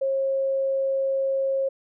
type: tone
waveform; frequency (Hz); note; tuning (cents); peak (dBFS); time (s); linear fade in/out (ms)
sine; 540; C#5; -45; -21; 0.01-1.69; 10
effects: none